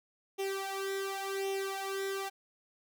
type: tone with flanger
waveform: sawtooth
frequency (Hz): 389.8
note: G4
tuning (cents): -10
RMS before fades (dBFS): -36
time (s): 0.38-2.3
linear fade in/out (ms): 20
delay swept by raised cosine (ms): 0.33 to 2.03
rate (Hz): 0.9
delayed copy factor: +0.8
effects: none